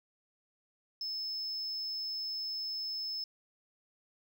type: tone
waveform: sine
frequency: 5230 Hz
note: E8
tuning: 15 cents flat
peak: -33 dBFS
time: 1.01-3.24 s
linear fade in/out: 2 ms
effects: tanh soft clip ceiling -33 dBFS + 12-bit